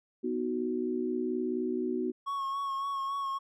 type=chord; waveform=sine; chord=B major; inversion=none; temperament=equal; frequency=246.9 / 311.1 / 370 Hz; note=B3 / D#4 / F#4; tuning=0 / 0 / 0 cents; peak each=-33 / -36 / -32 dBFS; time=0.23-2.12 s; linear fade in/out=20 ms
type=tone with vibrato; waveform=triangle; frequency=1100 Hz; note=C#6; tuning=14 cents flat; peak=-29 dBFS; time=2.26-3.39 s; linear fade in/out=20 ms; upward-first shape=sine; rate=3.6 Hz; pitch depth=28 cents each way
effects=none